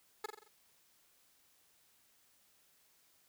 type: tone with echo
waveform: 15% pulse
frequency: 427.5 Hz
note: A4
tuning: 50 cents flat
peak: -30 dBFS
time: 0.24-0.26 s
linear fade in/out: 5 ms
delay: 44 ms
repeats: 5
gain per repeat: -5 dB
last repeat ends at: 0.48 s
effects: white hiss -70 dBFS RMS until 3.28 s